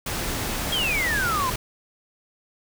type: noise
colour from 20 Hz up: pink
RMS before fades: -28 dBFS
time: 0.06-1.56 s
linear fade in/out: 5 ms
type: exponential sweep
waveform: sine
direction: down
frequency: 3322 to 987.8 Hz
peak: -22 dBFS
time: 0.72-1.5 s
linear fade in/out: 5 ms
effects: none